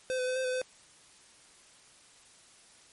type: tone with pitch steps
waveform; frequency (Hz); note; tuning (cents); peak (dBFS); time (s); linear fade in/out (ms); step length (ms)
square; 515 / 505 / 510 / 520 / 507 / 511; C5 / B4 / C5 / C5 / B4 / C5; -28 / +39 / -44 / -11 / +45 / -41; -30; 0.1-0.616; 0; 86
effects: white hiss -58 dBFS RMS until 2.92 s + MP3 48 kbps